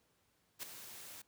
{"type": "noise with ADSR envelope", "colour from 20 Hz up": "white", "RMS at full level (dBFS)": -40, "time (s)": [0.59, 1.22], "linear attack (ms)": 40, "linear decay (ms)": 4, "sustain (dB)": -11, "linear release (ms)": 7, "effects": ["pink hiss -75 dBFS RMS until 1.27 s", "high-pass 60 Hz 12 dB/octave"]}